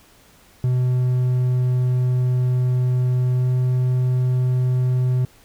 triangle tone with pitch glide, 125.9 to 126.7 Hz, B2 to B2, +34 to +45 cents, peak -14 dBFS, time 0.64-5.25 s, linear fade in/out 2 ms, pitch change +11 cents, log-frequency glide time 3.33-3.48 s, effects pink hiss -52 dBFS RMS until 5.44 s

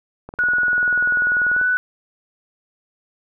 click train, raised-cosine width 1 ms, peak -20 dBFS, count 28, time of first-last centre 0.29-1.614 s, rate 20.4 Hz
sine tone with pitch glide, 1461 to 1489.1 Hz, F#6 to F#6, -22 to +11 cents, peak -15 dBFS, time 0.39-1.77 s, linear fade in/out 0 ms, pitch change +33 cents, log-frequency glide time 1.53-1.61 s
effects none

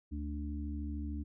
harmonic tone, 73.42 Hz, D2, in tune, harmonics 1 / 3 / 4, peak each -37 / -44 / -43 dBFS, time 0.11-1.24 s, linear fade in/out 20 ms, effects none

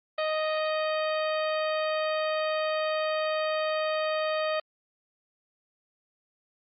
harmonic tone with a mistuned harmonic, 622.3 Hz, D#5, in tune, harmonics 1 / 2 / 3 / 4 / 5 / 6 / 7, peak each -27 / -33 / -37 / -39 / -41 / -43 / -44 dBFS, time 0.18-4.6 s, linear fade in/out 5 ms, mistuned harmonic 7, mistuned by +67 cents, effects Opus 32 kbps

